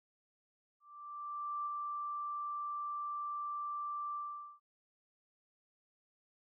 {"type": "tone with ADSR envelope", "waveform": "sine", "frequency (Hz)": 1174.7, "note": "D6", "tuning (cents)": 0, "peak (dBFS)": -35, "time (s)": [0.8, 4.6], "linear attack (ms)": 860, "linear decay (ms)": 22, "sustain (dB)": -2, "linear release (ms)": 450, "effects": []}